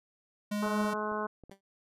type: tone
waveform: square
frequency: 207.7 Hz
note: G#3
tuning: in tune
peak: -31 dBFS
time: 0.51-0.94 s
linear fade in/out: 10 ms
type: harmonic tone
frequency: 212.3 Hz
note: G#3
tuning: 38 cents sharp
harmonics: 1 / 2 / 3 / 4 / 5 / 6 / 7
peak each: -39 / -37 / -39 / -41 / -36 / -42 / -41 dBFS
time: 0.62-1.27 s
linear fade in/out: 10 ms
type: clicks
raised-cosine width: 2 ms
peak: -37 dBFS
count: 6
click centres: 0.663 / 0.813 / 0.847 / 1.119 / 1.437 / 1.496 s
type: tone with exponential decay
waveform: 15% pulse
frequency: 195.8 Hz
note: G3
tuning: 2 cents flat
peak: -38 dBFS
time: 1.51-1.61 s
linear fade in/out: 5 ms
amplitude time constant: 20 ms
effects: resampled to 32000 Hz